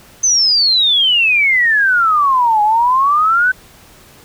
sine exponential two-way sweep, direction down then up, 6272 to 826 to 1536 Hz, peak -9 dBFS, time 0.23-3.52 s, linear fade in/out 10 ms, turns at 2.62 s, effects pink hiss -43 dBFS RMS until 4.24 s

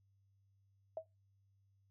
sine tone with exponential decay, 643 Hz, E5, 43 cents flat, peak -35 dBFS, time 0.97-1.06 s, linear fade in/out 2 ms, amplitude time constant 19 ms, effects noise-tail reverb RT60 0.2 s tail -19 dB re dry + added 98 Hz sine -70 dBFS peak until 1.9 s

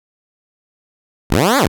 10% pulse linear two-way sweep, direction up then down, 34.65 to 295.1 to 34.65 Hz, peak -3 dBFS, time 1.3-1.68 s, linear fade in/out 20 ms, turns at 1.58 s, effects none

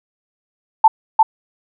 sine tone with echo, 882 Hz, A5, 4 cents sharp, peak -4 dBFS, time 0.84-0.88 s, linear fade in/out 5 ms, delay 350 ms, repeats 1, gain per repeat -2 dB, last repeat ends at 1.23 s, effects none

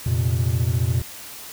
triangle chord, F suspended fourth, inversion none, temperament equal, 87.31 / 116.54 / 130.81 Hz, F2 / Bb2 / C3, 0 / 0 / 0 cents, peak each -21 / -19 / -23 dBFS, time 0.06-1.02 s, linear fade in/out 5 ms, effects white hiss -38 dBFS RMS until 1.52 s

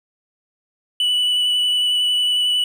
triangle tone with vibrato, 2964 Hz, F#7, 2 cents sharp, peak -14 dBFS, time 1-2.64 s, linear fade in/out 2 ms, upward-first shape square, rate 11 Hz, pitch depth 10 cents each way, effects none

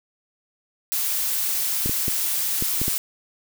blue noise, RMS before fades -24 dBFS, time 0.92-2.98 s, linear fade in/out 0 ms
clicks, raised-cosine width 3 ms, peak -14 dBFS, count 6, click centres 1.86 / 1.895 / 2.081 / 2.624 / 2.816 / 2.881 s
effects none

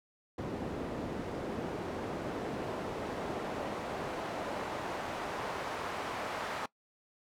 pink noise with band-pass filter sweep, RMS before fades -38 dBFS, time 0.38-6.66 s, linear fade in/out 5 ms, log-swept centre 300 to 990 Hz, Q 0.84, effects noise-tail reverb RT60 0.1 s tail -21 dB re dry

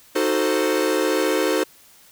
45% pulse chord, D# diminished seventh, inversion none, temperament equal with one note detuned, 311.1 / 370 / 444.3 / 523.3 Hz, D#4 / F#4 / A4 / C5, 0 / 0 / +17 / 0 cents, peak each -24 dBFS, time 0.15-1.64 s, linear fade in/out 10 ms, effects white hiss -51 dBFS RMS until 2.11 s

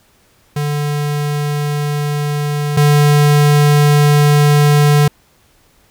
square tone pair in turn, 146.83 / 146.83 Hz, D3 / D3, 0 / 0 cents, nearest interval unison, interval 0 cents, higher neither, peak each -16 / -8 dBFS, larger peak second, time 0.56-2.77 / 2.77-5.08 s, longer second, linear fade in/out 5 ms, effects pink hiss -53 dBFS RMS until 5.9 s

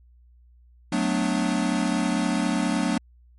square chord, B minor seventh, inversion second, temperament equal with one note detuned, 185 / 220 / 249.8 / 293.7 Hz, F#3 / A3 / B3 / D4, 0 / 0 / +20 / 0 cents, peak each -28 dBFS, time 0.92-2.98 s, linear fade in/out 5 ms, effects added 60 Hz sine -51 dBFS peak until 3.38 s + MP3 48 kbps

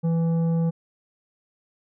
sine tone with tanh clipping, 165.7 Hz, E3, 9 cents sharp, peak -21 dBFS, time 0.03-0.71 s, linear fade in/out 20 ms, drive 9 dB, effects none

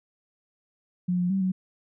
sine tone with pitch steps, 179.3 / 178 / 193 / 186.4 Hz, F3 / F3 / G3 / F#3, +46 / +33 / -27 / +13 cents, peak -22 dBFS, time 1.08-1.52 s, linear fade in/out 10 ms, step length 110 ms, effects none

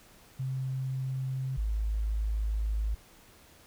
sine tone pair in turn, 131.7 / 53.36 Hz, C3 / G#1, +12 / +48 cents, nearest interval octave + major third, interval 1564 cents, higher first, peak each -30 / -27 dBFS, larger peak second, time 0.39-1.57 / 1.57-2.95 s, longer second, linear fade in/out 10 ms, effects pink hiss -57 dBFS RMS until 3.66 s

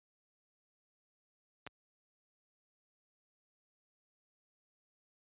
clicks, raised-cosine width 0.3 ms, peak -29 dBFS, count 2, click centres 1.666 / 1.673 s, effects high-pass 60 Hz 12 dB/octave + resampled to 8000 Hz

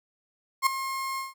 35% pulse tone with ADSR envelope, 1071 Hz, C6, 40 cents sharp, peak -15 dBFS, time 0.62-1.34 s, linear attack 46 ms, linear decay 4 ms, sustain -13 dB, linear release 160 ms, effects none

